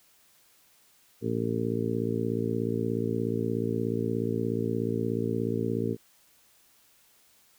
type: harmonic tone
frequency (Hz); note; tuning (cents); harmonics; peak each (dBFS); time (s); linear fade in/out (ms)
56.8; A#1; -44; 2 / 3 / 4 / 5 / 6 / 7 / 8; -33 / -37 / -32 / -34 / -38 / -33 / -34; 1.21-5.97; 50
effects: white hiss -62 dBFS RMS until 7.58 s